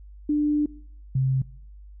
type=tone pair in turn; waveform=sine; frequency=296.8 / 132.21 Hz; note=D4 / C3; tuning=+18 / +18 cents; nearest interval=octave + major second; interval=1400 cents; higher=first; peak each=-19 dBFS; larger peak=neither; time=0.29-0.66 / 1.15-1.42 s; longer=first; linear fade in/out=5 ms; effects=noise-tail reverb RT60 0.6 s tail -22 dB re dry + added 50 Hz sine -42 dBFS peak until 2 s